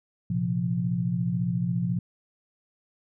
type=chord; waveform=sine; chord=Bb suspended second; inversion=none; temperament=equal; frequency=116.54 / 130.81 / 174.61 Hz; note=Bb2 / C3 / F3; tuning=0 / 0 / 0 cents; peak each=-30 / -30 / -26 dBFS; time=0.3-1.99 s; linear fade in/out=5 ms; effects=none